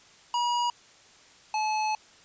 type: tone pair in turn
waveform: square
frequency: 962 / 860.3 Hz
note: B5 / A5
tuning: -46 / -39 cents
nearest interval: major second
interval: 193 cents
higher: first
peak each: -25 / -26 dBFS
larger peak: first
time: 0.34-0.7 / 1.54-1.95 s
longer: second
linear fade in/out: 2 ms
effects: white hiss -55 dBFS RMS until 2.24 s + resampled to 16000 Hz